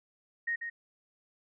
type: tone with echo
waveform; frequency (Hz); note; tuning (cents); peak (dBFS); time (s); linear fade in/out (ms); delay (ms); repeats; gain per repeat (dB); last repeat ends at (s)
sine; 1864.7; A#6; 0; -29; 0.47-0.56; 10; 140; 1; -6; 0.7
effects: none